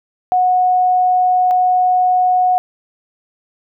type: tone pair in turn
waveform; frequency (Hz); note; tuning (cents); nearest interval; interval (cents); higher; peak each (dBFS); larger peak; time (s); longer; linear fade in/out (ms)
sine; 732 / 732; F#5 / F#5; -19 / -19; unison; 0; neither; -10 / -10; neither; 0.32-1.51 / 1.51-2.58; first; 0
effects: none